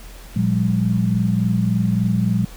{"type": "tone cluster", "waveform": "sine", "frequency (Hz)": [116.7, 178.2, 201.7], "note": ["A#2", "F3", "G3"], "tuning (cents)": [2, 35, 50], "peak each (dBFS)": -20, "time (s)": [0.36, 2.45], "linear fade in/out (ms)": 5, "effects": ["added 42 Hz sine -37 dBFS peak until 2.56 s", "pink hiss -43 dBFS RMS until 2.56 s"]}